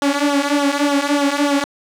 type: tone with flanger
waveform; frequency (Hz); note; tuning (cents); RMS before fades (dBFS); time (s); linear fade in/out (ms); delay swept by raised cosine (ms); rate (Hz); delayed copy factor
sawtooth; 285.4; D4; -49; -17; 0.02-1.64; 0; 0.41 to 3.91; 3.4; -0.8
effects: low-pass 9000 Hz 12 dB/octave + 7-bit